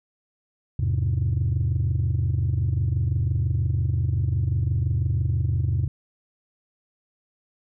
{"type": "chord", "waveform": "sine", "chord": "E augmented", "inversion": "none", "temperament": "just", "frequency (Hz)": [82.41, 103.01, 128.76], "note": ["E2", "G#2", "B#2"], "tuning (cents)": [0, -14, -27], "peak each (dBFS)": -23, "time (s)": [0.79, 5.88], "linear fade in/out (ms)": 5, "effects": ["tanh soft clip ceiling -16 dBFS"]}